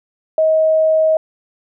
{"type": "tone", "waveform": "sine", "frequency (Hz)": 633, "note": "D#5", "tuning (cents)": 30, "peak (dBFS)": -10, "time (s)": [0.38, 1.17], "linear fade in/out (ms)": 2, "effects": []}